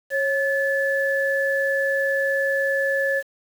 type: tone pair together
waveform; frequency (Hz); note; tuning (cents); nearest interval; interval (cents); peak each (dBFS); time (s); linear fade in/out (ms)
sine; 547 / 1730; C#5 / A6; -23 / -30; octave + minor sixth; 1993; -22; 0.1-3.23; 50
effects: 7-bit